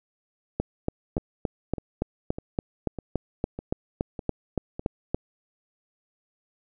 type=two click trains; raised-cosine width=2 ms; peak=-20 / -11 dBFS; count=7 / 17; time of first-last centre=1.18-4.794 / 0.6-5.145 s; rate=1.66 / 3.52 Hz; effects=none